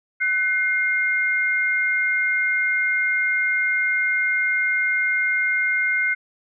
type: tone pair together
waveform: sine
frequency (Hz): 1500 / 2120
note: F#6 / C7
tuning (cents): +23 / +22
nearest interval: tritone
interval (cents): 599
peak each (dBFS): -22 / -20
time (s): 0.2-6.15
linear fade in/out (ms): 20
effects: none